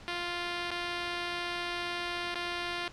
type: tone with dropouts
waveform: 5% pulse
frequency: 349.2 Hz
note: F4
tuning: in tune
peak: -21 dBFS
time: 0.08-2.88 s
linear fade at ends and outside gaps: 0 ms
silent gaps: 0.706-0.714 / 2.344-2.355 s
effects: pink hiss -51 dBFS RMS until 2.92 s + low-pass 5000 Hz 12 dB/octave